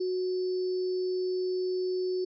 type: tone with sample-and-hold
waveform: sine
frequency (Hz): 368.2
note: F#4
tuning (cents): -8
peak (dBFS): -27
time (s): 0-2.25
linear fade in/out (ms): 10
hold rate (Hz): 4900
effects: resampled to 16000 Hz

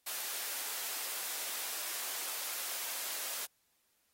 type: high-pass noise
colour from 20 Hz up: white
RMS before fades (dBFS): -39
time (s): 0.06-3.46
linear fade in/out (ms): 10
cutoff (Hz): 510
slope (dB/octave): 12
effects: white hiss -75 dBFS RMS until 4.13 s + AAC 48 kbps

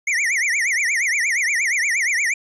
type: tone with vibrato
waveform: square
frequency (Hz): 2084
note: C7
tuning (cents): -7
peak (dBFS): -18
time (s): 0.07-2.34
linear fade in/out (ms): 5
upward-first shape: triangle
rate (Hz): 8.5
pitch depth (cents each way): 270
effects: resampled to 22050 Hz

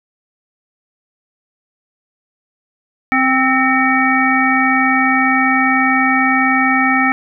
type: harmonic tone with a mistuned harmonic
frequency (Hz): 262.1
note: C4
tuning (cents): +3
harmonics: 1 / 3 / 5 / 7 / 9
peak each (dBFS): -16 / -18 / -18 / -17 / -17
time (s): 3.12-7.12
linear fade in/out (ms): 0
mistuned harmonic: 9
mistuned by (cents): -70
effects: none

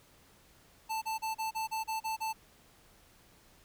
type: tone bursts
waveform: square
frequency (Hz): 883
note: A5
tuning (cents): +6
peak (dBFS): -33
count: 9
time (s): 0.89-2.332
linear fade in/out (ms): 20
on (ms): 130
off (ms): 34
effects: pink hiss -62 dBFS RMS until 3.64 s

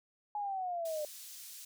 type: linear sweep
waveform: sine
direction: down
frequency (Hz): 842 to 590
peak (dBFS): -34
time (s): 0.35-1.05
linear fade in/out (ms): 2
type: high-pass noise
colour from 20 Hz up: pink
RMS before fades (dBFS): -49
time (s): 0.85-1.65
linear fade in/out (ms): 5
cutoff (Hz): 5100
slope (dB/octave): 12
effects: none

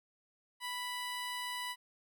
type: tone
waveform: 15% pulse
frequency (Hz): 987.8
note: B5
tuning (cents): 0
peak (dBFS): -31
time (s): 0.6-1.76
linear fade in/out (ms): 50
effects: none

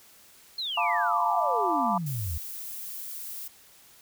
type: exponential sweep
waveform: sine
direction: down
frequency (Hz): 4300 to 73.42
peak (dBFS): -29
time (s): 0.58-2.38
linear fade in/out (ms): 5
type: chord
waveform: sine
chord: B half-diminished seventh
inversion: second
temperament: equal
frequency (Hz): 698.5 / 880 / 987.8 / 1174.7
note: F5 / A5 / B5 / D6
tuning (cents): 0 / 0 / 0 / 0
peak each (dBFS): -29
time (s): 0.77-1.98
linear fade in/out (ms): 5
type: noise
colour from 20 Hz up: violet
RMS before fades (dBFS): -38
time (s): 2.06-3.48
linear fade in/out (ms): 5
effects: white hiss -55 dBFS RMS until 4.01 s

